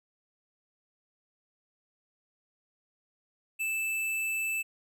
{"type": "tone with hard clipping", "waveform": "sine", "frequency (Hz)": 2637, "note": "E7", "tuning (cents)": 0, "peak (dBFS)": -30, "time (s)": [3.59, 4.63], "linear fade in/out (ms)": 20, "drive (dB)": 16, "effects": []}